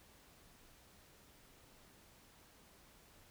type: silence
effects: pink hiss -64 dBFS RMS until 3.3 s